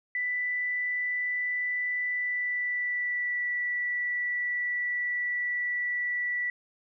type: tone with pitch glide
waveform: sine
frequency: 1983 to 1958 Hz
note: B6 to B6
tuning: +7 to -15 cents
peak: -27 dBFS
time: 0.15-6.5 s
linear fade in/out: 2 ms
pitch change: -22 cents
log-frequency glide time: 2.08-3.45 s
effects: none